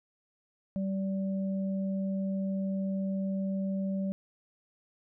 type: tone pair together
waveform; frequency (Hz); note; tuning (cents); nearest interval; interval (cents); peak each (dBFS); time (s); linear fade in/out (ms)
sine; 193.4 / 579.5; G3 / D5; -23 / -23; octave + perfect fifth; 1900; -29 / -40; 0.76-4.12; 0
effects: none